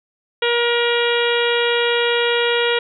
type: harmonic tone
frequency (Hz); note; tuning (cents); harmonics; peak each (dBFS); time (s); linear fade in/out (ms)
475; A#4; +33; 1 / 2 / 3 / 4 / 5 / 6 / 7 / 8; -18 / -26 / -24 / -25 / -26 / -25 / -25 / -30; 0.42-2.79; 5
effects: none